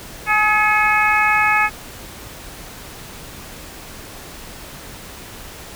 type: harmonic tone with a mistuned harmonic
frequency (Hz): 423.7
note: G#4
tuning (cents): +35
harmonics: 2 / 3 / 4 / 5 / 6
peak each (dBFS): -19 / -19 / -19 / -19 / -21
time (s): 0.26-1.7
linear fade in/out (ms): 50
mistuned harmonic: 5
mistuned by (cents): +50
effects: pink hiss -36 dBFS RMS until 5.75 s